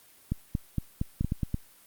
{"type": "two click trains", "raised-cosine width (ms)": 5, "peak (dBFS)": [-15, -15], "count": [4, 5], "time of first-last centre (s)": [[1.21, 1.544], [0.32, 1.246]], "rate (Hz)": [8.99, 4.32], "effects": ["white hiss -57 dBFS RMS until 1.86 s", "Opus 32 kbps"]}